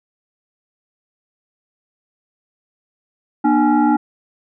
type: tone with frequency modulation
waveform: sine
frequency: 301.1 Hz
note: D4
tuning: 43 cents sharp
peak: -11 dBFS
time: 3.44-3.97 s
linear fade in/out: 10 ms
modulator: 540 Hz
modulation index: 1.2
effects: none